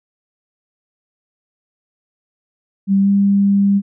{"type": "tone with pitch glide", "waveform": "sine", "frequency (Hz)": [196, 199.31], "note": ["G3", "G3"], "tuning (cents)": [0, 29], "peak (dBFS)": -10, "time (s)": [2.87, 3.82], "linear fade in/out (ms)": 50, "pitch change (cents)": 29, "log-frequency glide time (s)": [3.01, 3.09], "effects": []}